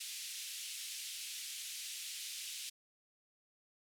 pink band-pass noise, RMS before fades -45 dBFS, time 0-2.7 s, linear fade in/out 10 ms, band 2700 to 12000 Hz, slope 24 dB/octave, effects none

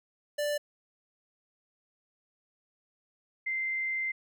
square / sine tone pair in turn, 588 / 2083 Hz, D5 / C7, +2 / -8 cents, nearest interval octave + minor seventh, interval 2190 cents, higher second, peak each -29 / -29 dBFS, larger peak neither, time 0.38-0.58 / 3.46-4.12 s, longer second, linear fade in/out 10 ms, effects none

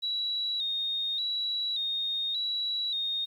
sine tone with vibrato, 3803 Hz, A#7, 34 cents sharp, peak -28 dBFS, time 0.02-3.26 s, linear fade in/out 20 ms, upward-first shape square, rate 0.86 Hz, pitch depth 49 cents each way, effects 10-bit

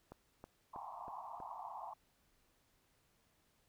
click train, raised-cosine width 1 ms, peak -36 dBFS, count 5, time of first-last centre 0.12-1.402 s, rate 3.12 Hz
white band-pass noise, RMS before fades -48 dBFS, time 0.73-1.94 s, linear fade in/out 10 ms, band 680 to 1100 Hz, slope 96 dB/octave
effects pink hiss -75 dBFS RMS until 3.68 s

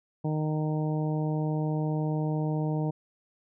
harmonic tone, 154.1 Hz, D#3, 16 cents flat, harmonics 1 / 2 / 3 / 4 / 5 / 6, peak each -27 / -33 / -37 / -39 / -41 / -43 dBFS, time 0.24-2.91 s, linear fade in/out 10 ms, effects none

